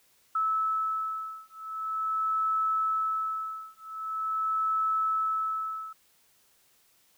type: beating tone pair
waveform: sine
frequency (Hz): 1304 / 1304.44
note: E6 / E6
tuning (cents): -19 / -19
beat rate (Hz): 0.44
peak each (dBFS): -30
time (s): 0.35-5.93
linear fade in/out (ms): 5
effects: white hiss -65 dBFS RMS until 7.17 s